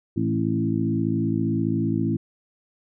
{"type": "harmonic tone with a mistuned harmonic", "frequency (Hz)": 55, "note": "A1", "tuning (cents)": 0, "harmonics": [2, 3, 4, 5, 6], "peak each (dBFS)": [-27, -27, -27, -27, -27], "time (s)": [0.16, 2.17], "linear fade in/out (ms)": 10, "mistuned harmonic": 5, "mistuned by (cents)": -21, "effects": []}